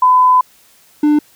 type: tone pair in turn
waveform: sine / triangle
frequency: 1008 / 298.2 Hz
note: B5 / D4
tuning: +35 / +27 cents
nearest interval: octave + major sixth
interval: 2108 cents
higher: first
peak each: -6 dBFS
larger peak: neither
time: 0.02-0.41 / 1.03-1.19 s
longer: first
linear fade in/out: 5 ms
effects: white hiss -49 dBFS RMS until 1.35 s